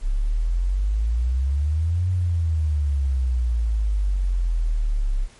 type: exponential two-way sweep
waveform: sine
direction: up then down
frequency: 32.7 to 92.5 to 32.7 Hz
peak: -18 dBFS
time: 0.01-5.28 s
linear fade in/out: 50 ms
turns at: 2.1 s
effects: pink hiss -51 dBFS RMS until 5.39 s + MP3 48 kbps